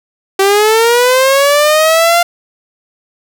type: linear sweep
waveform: sawtooth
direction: up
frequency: 384 to 698.5 Hz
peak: -3 dBFS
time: 0.39-2.23 s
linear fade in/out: 5 ms
effects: none